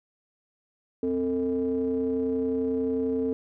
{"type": "ring-modulated tone", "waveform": "triangle", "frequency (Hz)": 92.4, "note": "F#2", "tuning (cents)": -2, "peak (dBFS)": -19, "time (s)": [1.03, 3.33], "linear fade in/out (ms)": 0, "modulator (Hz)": 354, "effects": []}